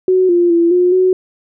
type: tone with pitch steps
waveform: sine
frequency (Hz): 371.4 / 348.4 / 338.8 / 358.3 / 370.6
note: F#4 / F4 / E4 / F4 / F#4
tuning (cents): +7 / -4 / +48 / +44 / +3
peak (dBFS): -8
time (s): 0.08-1.13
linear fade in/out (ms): 2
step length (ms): 210
effects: none